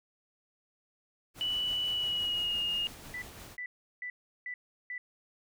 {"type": "noise with tremolo", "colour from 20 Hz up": "pink", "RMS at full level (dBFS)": -47, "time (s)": [1.34, 3.57], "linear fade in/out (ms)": 50, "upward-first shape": "sine", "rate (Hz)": 5.9, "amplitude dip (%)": 30}
{"type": "tone with pitch glide", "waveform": "sine", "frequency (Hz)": [2960, 2846], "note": ["F#7", "F7"], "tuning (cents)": [0, 32], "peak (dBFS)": -29, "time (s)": [1.41, 2.87], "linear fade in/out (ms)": 0, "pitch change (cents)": -68, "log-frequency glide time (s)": [1.89, 2.6]}
{"type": "tone bursts", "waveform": "sine", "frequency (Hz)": 1982, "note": "B6", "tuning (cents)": 6, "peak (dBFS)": -36, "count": 5, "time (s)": [3.14, 4.98], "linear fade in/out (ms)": 2, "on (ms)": 80, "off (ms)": 360}
{"effects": []}